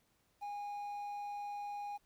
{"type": "tone with quantisation", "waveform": "triangle", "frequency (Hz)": 819, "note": "G#5", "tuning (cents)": -24, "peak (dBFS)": -38, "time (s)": [0.41, 1.98], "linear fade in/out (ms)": 20, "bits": 11, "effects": ["pink hiss -75 dBFS RMS until 2.05 s"]}